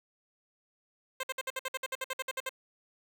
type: tone bursts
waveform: 10% pulse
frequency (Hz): 524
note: C5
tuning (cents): +2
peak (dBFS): -24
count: 15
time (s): 1.2-2.493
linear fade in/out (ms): 5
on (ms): 33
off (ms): 57
effects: none